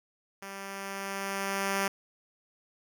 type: tone with level ramp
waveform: 5% pulse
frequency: 196.2 Hz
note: G3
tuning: 2 cents sharp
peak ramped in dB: -29 to -15 dBFS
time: 0.42-1.88 s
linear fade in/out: 5 ms
effects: none